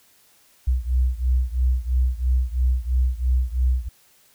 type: beating tone pair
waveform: sine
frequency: 61.74 / 64.74 Hz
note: B1 / C2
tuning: 0 / -18 cents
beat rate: 3 Hz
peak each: -20 / -22 dBFS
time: 0.67-3.89 s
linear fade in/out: 10 ms
effects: white hiss -57 dBFS RMS until 4.34 s